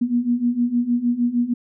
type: beating tone pair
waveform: sine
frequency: 237.2 / 243.7 Hz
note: A#3 / B3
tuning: +30 / -23 cents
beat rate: 6.5 Hz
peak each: -22 / -19 dBFS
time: 0.01-1.54 s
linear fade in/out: 10 ms
effects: none